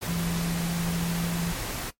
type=tone in noise; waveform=sine; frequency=169.9 Hz; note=F3; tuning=47 cents flat; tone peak=-26 dBFS; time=0.07-1.53 s; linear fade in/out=20 ms; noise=pink; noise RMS=-33 dBFS; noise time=0.01-1.91 s; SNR=+4 dB; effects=noise-tail reverb RT60 0.1 s tail -17 dB re dry + MP3 64 kbps